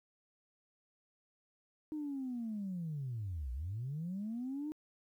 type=linear two-way sweep; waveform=sine; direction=down then up; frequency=311.1 to 58.27 to 311.1 Hz; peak=-36 dBFS; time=1.92-4.72 s; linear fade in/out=0 ms; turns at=3.52 s; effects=tanh soft clip ceiling -33 dBFS + 12-bit